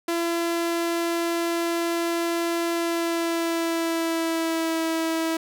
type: tone with pitch glide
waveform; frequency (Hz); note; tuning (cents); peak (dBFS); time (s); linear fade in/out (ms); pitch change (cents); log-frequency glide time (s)
sawtooth; 338.3 to 325.6; E4 to E4; +45 to -21; -19; 0.08-5.37; 5; -66; 2.72-4.81
effects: none